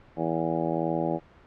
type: harmonic tone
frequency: 82 Hz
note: E2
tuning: 9 cents flat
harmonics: 2 / 3 / 4 / 5 / 6 / 7 / 8 / 9 / 10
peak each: -32 / -35 / -30 / -35 / -35 / -32 / -39 / -35 / -35 dBFS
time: 0.16-1.2 s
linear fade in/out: 50 ms
effects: pink hiss -54 dBFS RMS until 1.46 s + low-pass 2000 Hz 12 dB/octave